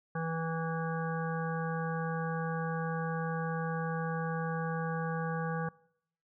harmonic tone, 163.4 Hz, E3, 15 cents flat, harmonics 1 / 3 / 5 / 7 / 9 / 10, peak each -34 / -39 / -41 / -42 / -44 / -44 dBFS, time 0.15-5.69 s, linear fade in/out 5 ms, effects noise-tail reverb RT60 0.7 s tail -23 dB re dry

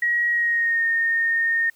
sine tone with pitch glide, 1902 to 1837.2 Hz, A#6 to A#6, +34 to -26 cents, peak -18 dBFS, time 0.02-1.7 s, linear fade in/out 5 ms, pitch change -60 cents, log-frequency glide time 0.29-0.84 s, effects white hiss -59 dBFS RMS until 1.75 s

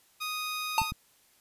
15% pulse tone, 1244.5 Hz, D#6, in tune, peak -26 dBFS, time 0.2-0.92 s, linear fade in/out 20 ms
square tone with exponential decay, 892 Hz, A5, 23 cents sharp, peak -19 dBFS, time 0.78-0.92 s, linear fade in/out 1 ms, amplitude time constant 29 ms
clicks, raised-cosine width 5 ms, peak -24 dBFS, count 2, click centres 0.817 / 0.921 s
effects white hiss -64 dBFS RMS until 1.4 s + resampled to 32000 Hz

